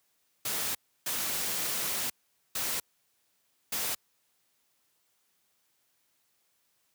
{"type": "noise bursts at uneven times", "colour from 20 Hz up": "white", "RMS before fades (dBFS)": -32, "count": 4, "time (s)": [[0.45, 0.75], [1.06, 2.1], [2.55, 2.8], [3.72, 3.95]], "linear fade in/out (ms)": 5, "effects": ["white hiss -73 dBFS RMS until 6.94 s", "high-pass 80 Hz 12 dB/octave"]}